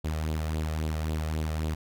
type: tone with flanger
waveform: sawtooth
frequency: 78.2 Hz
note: D#2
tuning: 9 cents sharp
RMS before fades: -30 dBFS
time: 0.04-1.75 s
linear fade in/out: 10 ms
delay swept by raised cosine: 0.25 to 1.65 ms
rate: 3.7 Hz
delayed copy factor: +0.55
effects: none